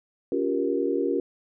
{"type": "chord", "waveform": "sine", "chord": "G half-diminished seventh", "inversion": "second", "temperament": "just", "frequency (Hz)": [282.2, 352.8, 392, 470.4], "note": ["Db4", "F4", "G4", "Bb4"], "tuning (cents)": [31, 18, 0, 16], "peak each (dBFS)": -28, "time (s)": [0.32, 1.2], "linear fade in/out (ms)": 2, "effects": []}